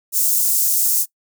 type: high-pass noise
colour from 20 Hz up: white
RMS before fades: -17 dBFS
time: 0.12-1.06 s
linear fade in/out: 50 ms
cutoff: 6400 Hz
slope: 24 dB/octave
effects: noise-tail reverb RT60 0.1 s tail -21 dB re dry